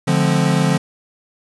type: chord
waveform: square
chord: D half-diminished seventh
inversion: none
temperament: equal with one note detuned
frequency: 146.83 / 174.61 / 212.9 / 261.6 Hz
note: D3 / F3 / Ab3 / C4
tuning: 0 / 0 / +43 / 0 cents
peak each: -18 / -18 / -24 / -23 dBFS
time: 0.07-0.78 s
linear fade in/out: 10 ms
effects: resampled to 24000 Hz + 7-bit